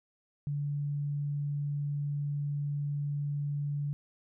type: tone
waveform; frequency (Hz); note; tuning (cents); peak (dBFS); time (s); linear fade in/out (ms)
sine; 144.5; D3; -28; -30; 0.47-3.93; 0
effects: none